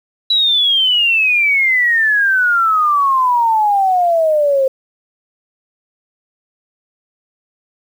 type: exponential sweep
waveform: sine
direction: down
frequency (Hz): 3951 to 523.3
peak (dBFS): -10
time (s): 0.3-4.68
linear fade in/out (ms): 5
effects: 7-bit